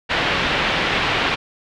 white low-pass noise, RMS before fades -20 dBFS, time 0.09-1.36 s, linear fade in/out 20 ms, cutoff 3200 Hz, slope 24 dB/octave, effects none

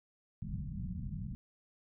white low-pass noise, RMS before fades -40 dBFS, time 0.42-1.35 s, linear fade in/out 0 ms, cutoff 200 Hz, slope 48 dB/octave, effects none

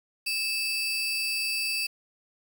40% pulse tone pair together, 2623 / 4691 Hz, E7 / D8, -9 / -3 cents, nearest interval minor seventh, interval 1006 cents, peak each -28 / -29 dBFS, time 0.26-1.87 s, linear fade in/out 10 ms, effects 8-bit

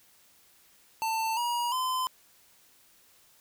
square tone with pitch steps, 892 / 956 / 1024.6 Hz, A5 / A#5 / C6, +23 / +43 / -37 cents, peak -28 dBFS, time 1.02-2.07 s, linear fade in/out 0 ms, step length 350 ms, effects white hiss -61 dBFS RMS until 3.4 s

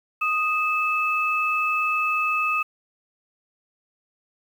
sine tone pair together, 1244 / 2611 Hz, D#6 / E7, -1 / -17 cents, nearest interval octave + minor second, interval 1284 cents, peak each -23 / -23 dBFS, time 0.21-2.63 s, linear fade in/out 10 ms, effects 8-bit

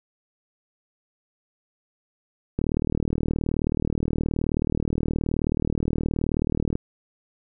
click train, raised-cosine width 3 ms, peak -11 dBFS, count 163, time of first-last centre 2.59-6.755 s, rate 38.9 Hz, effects none

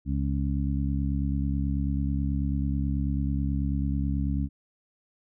harmonic tone, 69.2 Hz, C#2, 2 cents flat, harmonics 1 / 2 / 3 / 4, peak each -27 / -30 / -32 / -33 dBFS, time 0.05-4.49 s, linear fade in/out 50 ms, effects none

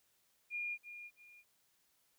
sine tone with echo, 2420 Hz, D#7, 49 cents flat, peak -37 dBFS, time 0.5-0.78 s, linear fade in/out 50 ms, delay 330 ms, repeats 2, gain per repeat -10 dB, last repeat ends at 1.44 s, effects white hiss -75 dBFS RMS until 2.18 s

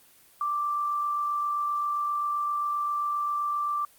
sine tone with amplitude modulation, 1174.7 Hz, D6, in tune, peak -24 dBFS, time 0.41-3.85 s, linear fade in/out 2 ms, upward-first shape sine, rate 47.6 Hz, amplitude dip 25%, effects white hiss -57 dBFS RMS until 3.98 s + Opus 24 kbps

